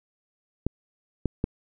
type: clicks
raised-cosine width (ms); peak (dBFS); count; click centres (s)
3; -11; 3; 0.666 / 1.257 / 1.441
effects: none